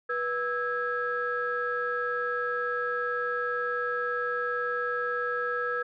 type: tone cluster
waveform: sine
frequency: 488.2 / 1309 / 1647 Hz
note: B4 / E6 / G#6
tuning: -20 / -13 / -15 cents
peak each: -31 dBFS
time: 0.09-5.83 s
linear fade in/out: 10 ms
effects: tanh soft clip ceiling -18 dBFS